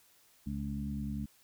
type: harmonic tone with a mistuned harmonic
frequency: 70.4 Hz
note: C#2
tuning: 27 cents sharp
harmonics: 1 / 2 / 3 / 4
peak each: -40 / -41 / -37 / -45 dBFS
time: 0.46-1.26 s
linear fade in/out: 10 ms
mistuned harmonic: 1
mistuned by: -27 cents
effects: white hiss -65 dBFS RMS until 1.43 s